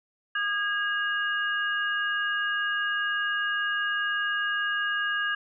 sine tone cluster, 1221 / 1642 / 2853 Hz, D#6 / G#6 / F7, -33 / -20 / +36 cents, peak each -33 / -26 / -34 dBFS, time 0.35-5.35 s, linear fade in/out 5 ms, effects none

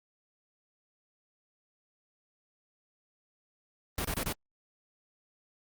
pink noise bursts, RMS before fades -32 dBFS, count 4, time 3.98-4.326 s, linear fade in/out 2 ms, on 67 ms, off 26 ms, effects Opus 32 kbps

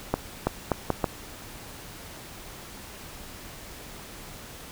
accelerating click train, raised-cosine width 1 ms, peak -8 dBFS, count 5, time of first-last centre 0.14-1.042 s, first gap 330 ms, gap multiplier 0.75, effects pink hiss -43 dBFS RMS until 4.71 s

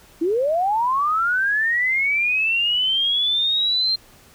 sine linear sweep, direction up, 311.1 to 4186 Hz, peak -17 dBFS, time 0.21-3.96 s, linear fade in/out 10 ms, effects pink hiss -50 dBFS RMS until 4.34 s

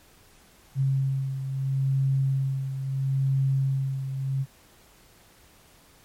sine beating tone pair, 134.9 / 135.65 Hz, C#3 / C#3, -47 / -37 cents, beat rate 0.75 Hz, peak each -23 / -30 dBFS, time 0.75-4.46 s, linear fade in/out 50 ms, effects pink hiss -56 dBFS RMS until 6.04 s + MP3 64 kbps

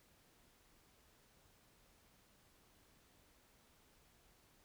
silence, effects pink hiss -70 dBFS RMS until 4.64 s

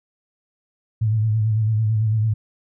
sine tone with vibrato, 109.2 Hz, A2, 13 cents flat, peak -16 dBFS, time 1.01-2.34 s, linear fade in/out 10 ms, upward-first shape sine, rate 9 Hz, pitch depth 53 cents each way, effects none

